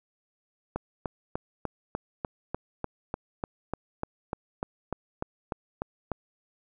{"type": "click train", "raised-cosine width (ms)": 1, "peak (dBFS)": -16, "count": 19, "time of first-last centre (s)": [0.76, 6.117], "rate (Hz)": 3.36, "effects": []}